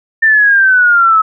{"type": "exponential sweep", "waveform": "sine", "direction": "down", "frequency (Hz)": [1800, 1283], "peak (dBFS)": -5, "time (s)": [0.22, 1.22], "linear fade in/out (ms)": 10, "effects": []}